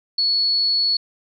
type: tone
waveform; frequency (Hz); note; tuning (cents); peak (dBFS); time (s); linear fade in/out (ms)
sine; 4396; C#8; -15; -16; 0.18-0.97; 5
effects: none